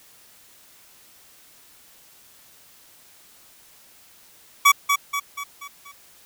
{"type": "tone with echo", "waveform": "25% pulse", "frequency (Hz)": 1136, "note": "C#6", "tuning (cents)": 42, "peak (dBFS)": -7, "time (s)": [4.65, 4.72], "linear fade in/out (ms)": 10, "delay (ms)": 240, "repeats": 5, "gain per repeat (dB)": -6, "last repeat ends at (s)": 5.92, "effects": ["white hiss -52 dBFS RMS until 6.25 s"]}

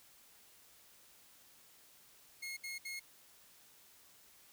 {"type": "tone bursts", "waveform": "sawtooth", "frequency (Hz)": 2158, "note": "C#7", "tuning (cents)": -47, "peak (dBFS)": -38, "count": 3, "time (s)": [2.42, 2.998], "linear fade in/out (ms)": 10, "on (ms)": 150, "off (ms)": 64, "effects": ["white hiss -63 dBFS RMS until 4.52 s"]}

